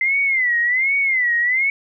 sine tone with vibrato, 2051 Hz, C7, 35 cents flat, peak -15 dBFS, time 0.01-1.7 s, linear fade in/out 2 ms, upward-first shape sine, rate 1.3 Hz, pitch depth 150 cents each way, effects none

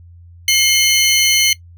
25% pulse tone pair together, 2140 / 3026 Hz, C7 / F#7, +38 / +38 cents, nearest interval tritone, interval 600 cents, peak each -10 dBFS, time 0.48-1.53 s, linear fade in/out 2 ms, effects noise-tail reverb RT60 0.1 s tail -20 dB re dry + added 86 Hz sine -38 dBFS peak until 1.77 s

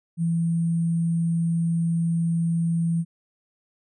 sine tone with sample-and-hold, 167 Hz, E3, 23 cents sharp, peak -20 dBFS, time 0.17-3.05 s, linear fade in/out 50 ms, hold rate 8820 Hz, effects resampled to 24000 Hz

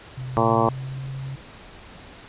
sine tone with pitch glide, 128 to 134.05 Hz, C3 to C3, -38 to +42 cents, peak -29 dBFS, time 0.17-1.36 s, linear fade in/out 10 ms, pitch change +80 cents, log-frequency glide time 0.3-1.08 s
harmonic tone, 113.9 Hz, A#2, 40 cents flat, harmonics 1 / 2 / 3 / 4 / 5 / 6 / 7 / 8 / 9 / 10, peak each -26 / -26 / -26 / -26 / -26 / -26 / -26 / -26 / -26 / -26 dBFS, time 0.37-0.69 s, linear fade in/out 0 ms
effects pink hiss -44 dBFS RMS until 2.28 s + resampled to 8000 Hz

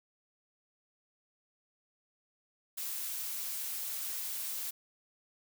blue noise, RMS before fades -38 dBFS, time 2.77-4.71 s, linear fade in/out 10 ms, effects none

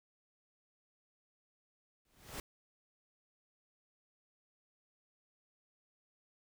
pink noise with exponential growth, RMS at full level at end -40 dBFS, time 2.05-2.4 s, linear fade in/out 2 ms, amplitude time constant 74 ms, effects none

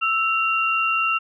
sine tone pair together, 1318.5 / 2762 Hz, E6 / F7, 0 / -20 cents, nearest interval octave + minor second, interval 1280 cents, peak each -21 dBFS, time 0.01-1.19 s, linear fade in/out 20 ms, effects none

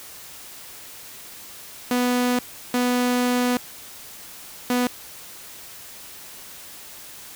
sawtooth tone bursts at uneven times, 246.9 Hz, B3, in tune, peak -15 dBFS, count 3, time 1.91-2.39 / 2.74-3.57 / 4.7-4.87 s, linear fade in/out 2 ms, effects white hiss -41 dBFS RMS until 7.35 s

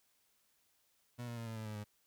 30% pulse tone with pitch steps, 121.3 / 118.32 / 115.42 / 112.59 / 109.83 / 107.13 / 104.51 Hz, B2 / A#2 / A#2 / A2 / A2 / A2 / G#2, -31 / +26 / -17 / +40 / -3 / -46 / +11 cents, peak -39 dBFS, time 1.18-1.845 s, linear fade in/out 20 ms, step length 95 ms, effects white hiss -75 dBFS RMS until 2.06 s

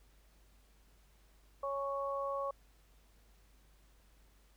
harmonic tone, 277.2 Hz, C#4, in tune, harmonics 2 / 3 / 4, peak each -37 / -48 / -38 dBFS, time 1.63-2.51 s, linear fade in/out 5 ms, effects added 50 Hz sine -63 dBFS peak until 4.56 s + pink hiss -70 dBFS RMS until 4.56 s

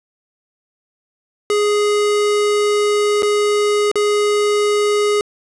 square tone with dropouts, 415.3 Hz, G#4, in tune, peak -14 dBFS, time 1.5-5.21 s, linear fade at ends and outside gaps 1 ms, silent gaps 3.223-3.23 / 3.915-3.956 s, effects resampled to 24000 Hz + 8-bit

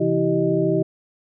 sine tone cluster, 134.1 / 167.3 / 326.4 / 387.6 / 619 Hz, C3 / E3 / E4 / G4 / D#5, +43 / +26 / -17 / -20 / -9 cents, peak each -27 / -24 / -22 / -21 / -25 dBFS, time 0-0.83 s, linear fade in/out 10 ms, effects none

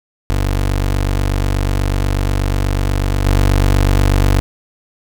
25% pulse tone with level steps, 48.21 Hz, G1, 28 cents flat, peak -10 / -6 dBFS, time 0.3-4.4 s, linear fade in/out 0 ms, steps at 3.25 s, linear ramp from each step 2 ms, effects none

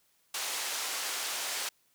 white band-pass noise, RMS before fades -35 dBFS, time 0.34-1.69 s, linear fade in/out 5 ms, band 540 to 8100 Hz, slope 12 dB/octave, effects white hiss -70 dBFS RMS until 1.94 s

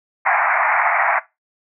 pink band-pass noise, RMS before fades -17 dBFS, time 0.25-1.2 s, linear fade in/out 20 ms, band 660 to 2300 Hz, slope 96 dB/octave, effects noise-tail reverb RT60 0.2 s tail -17 dB re dry

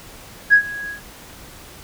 sine tone with ADSR envelope, 1659 Hz, G#6, 2 cents flat, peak -5 dBFS, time 0.5-1.01 s, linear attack 33 ms, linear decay 85 ms, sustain -21 dB, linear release 110 ms, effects tanh soft clip ceiling -1 dBFS + pink hiss -41 dBFS RMS until 1.83 s

